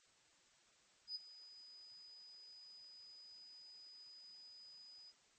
sine tone with ADSR envelope, 4978 Hz, D#8, in tune, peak -40 dBFS, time 1.07-5.13 s, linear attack 83 ms, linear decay 23 ms, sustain -16 dB, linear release 41 ms, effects white hiss -71 dBFS RMS until 5.38 s + MP3 32 kbps

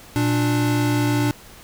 square tone pair together, 118.57 / 294.5 Hz, A#2 / D4, +30 / +5 cents, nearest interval octave + major third, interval 1575 cents, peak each -21 dBFS, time 0.16-1.31 s, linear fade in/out 0 ms, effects pink hiss -44 dBFS RMS until 1.63 s

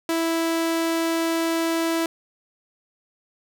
sawtooth tone, 329.6 Hz, E4, in tune, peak -17 dBFS, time 0.09-2.06 s, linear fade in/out 2 ms, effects none

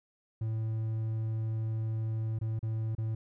triangle tone with dropouts, 110.9 Hz, A2, 14 cents sharp, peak -28 dBFS, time 0.41-3.15 s, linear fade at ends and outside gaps 5 ms, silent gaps 2.389-2.412 / 2.592-2.628 / 2.951-2.981 s, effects none

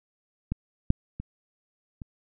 clicks, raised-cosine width 5 ms, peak -15 / -7 / -22 / -26 dBFS, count 4, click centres 0.52 / 0.904 / 1.2 / 2.018 s, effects none

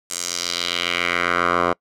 10% pulse tone with band-pass filter sweep, 87.31 Hz, F2, in tune, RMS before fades -22 dBFS, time 0.1-1.73 s, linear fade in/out 5 ms, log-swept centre 7900 to 910 Hz, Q 2, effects noise-tail reverb RT60 0.1 s tail -25 dB re dry

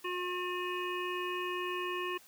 harmonic tone, 359.8 Hz, F#4, 48 cents flat, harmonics 1 / 3 / 5 / 7 / 8, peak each -37 / -38 / -43 / -42 / -44 dBFS, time 0.04-2.18 s, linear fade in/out 10 ms, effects white hiss -59 dBFS RMS until 2.27 s + high-pass 80 Hz 12 dB/octave

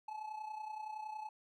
triangle tone with amplitude modulation, 860 Hz, A5, 40 cents flat, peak -37 dBFS, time 0.08-1.29 s, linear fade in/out 5 ms, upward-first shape sine, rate 30.7 Hz, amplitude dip 65%, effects none

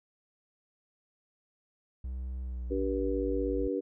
triangle tone with pitch glide, 63.8 to 55.86 Hz, C2 to A1, -43 to +27 cents, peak -32 dBFS, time 2.04-3.68 s, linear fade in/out 5 ms, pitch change -230 cents, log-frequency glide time 2.42-3.09 s
harmonic tone, 96.2 Hz, G2, 32 cents flat, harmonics 3 / 4 / 5, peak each -33 / -33 / -33 dBFS, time 2.7-3.81 s, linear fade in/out 20 ms
effects none

